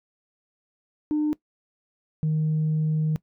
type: tone pair in turn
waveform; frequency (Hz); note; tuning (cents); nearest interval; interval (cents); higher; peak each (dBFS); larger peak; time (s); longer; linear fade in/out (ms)
sine; 301.8 / 155.5; D4 / D#3; +47 / -1; major seventh; 1148; first; -19; neither; 1.11-1.33 / 2.23-3.16; second; 0
effects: noise-tail reverb RT60 0.1 s tail -21 dB re dry + tanh soft clip ceiling -18 dBFS